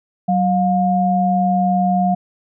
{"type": "tone pair together", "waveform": "sine", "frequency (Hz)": [188.2, 711.2], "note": ["F#3", "F5"], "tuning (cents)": [30, 31], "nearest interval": "octave + major seventh", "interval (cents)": 2301, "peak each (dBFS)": -16, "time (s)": [0.28, 2.15], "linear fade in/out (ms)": 10, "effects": []}